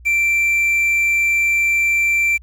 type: tone with quantisation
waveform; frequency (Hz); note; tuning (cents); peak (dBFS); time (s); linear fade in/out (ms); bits
triangle; 2349; D7; 0; -12; 0.05-2.38; 20; 7
effects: added 60 Hz sine -39 dBFS peak until 2.42 s